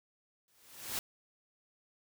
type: noise with exponential growth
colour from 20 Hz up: white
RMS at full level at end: -34 dBFS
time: 0.48-0.99 s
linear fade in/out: 1 ms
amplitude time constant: 110 ms
effects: none